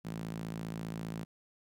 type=tone with high-pass filter; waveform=sawtooth; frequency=55 Hz; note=A1; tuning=in tune; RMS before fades=-40 dBFS; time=0.04-1.25 s; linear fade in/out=20 ms; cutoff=170 Hz; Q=3; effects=none